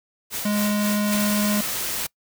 white noise with tremolo, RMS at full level -28 dBFS, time 0.3-1.18 s, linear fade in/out 50 ms, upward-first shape sine, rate 3.8 Hz, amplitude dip 55%
square tone, 207.7 Hz, G#3, in tune, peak -21 dBFS, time 0.45-1.61 s, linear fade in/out 5 ms
white noise, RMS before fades -27 dBFS, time 1.12-2.07 s, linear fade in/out 10 ms
effects noise-tail reverb RT60 0.1 s tail -24 dB re dry

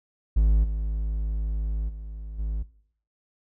triangle tone with level steps, 52.9 Hz, G#1, 33 cents sharp, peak -14 / -22 / -31 / -23 dBFS, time 0.36-2.63 s, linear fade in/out 10 ms, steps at 0.63 / 1.88 / 2.38 s, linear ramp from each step 20 ms, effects noise-tail reverb RT60 0.6 s tail -19 dB re dry

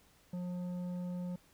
triangle tone with tanh clipping, 178.6 Hz, F3, 39 cents sharp, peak -38 dBFS, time 0.33-1.36 s, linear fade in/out 5 ms, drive 13 dB, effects pink hiss -66 dBFS RMS until 1.53 s

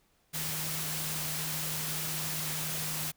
sine tone in noise, 155.56 Hz, D#3, in tune, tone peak -40 dBFS, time 0.33-3.12 s, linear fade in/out 20 ms, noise white, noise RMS -35 dBFS, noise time 0.33-3.12 s, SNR -8 dB, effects pink hiss -70 dBFS RMS until 3.16 s

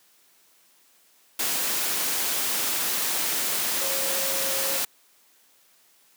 sine tone in noise, 541 Hz, C#5, 42 cents flat, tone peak -33 dBFS, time 3.81-4.78 s, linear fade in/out 5 ms, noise white, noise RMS -26 dBFS, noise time 1.39-4.85 s, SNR -10 dB, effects white hiss -60 dBFS RMS until 6.16 s + high-pass 200 Hz 12 dB/octave

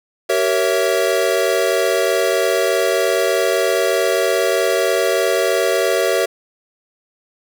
square chord, G diminished seventh, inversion none, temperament equal with one note detuned, 383 / 466.2 / 554.4 / 659.3 Hz, G4 / Bb4 / Db5 / Fb5, -40 / 0 / 0 / 0 cents, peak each -21 dBFS, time 0.29-6.26 s, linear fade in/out 10 ms, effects none

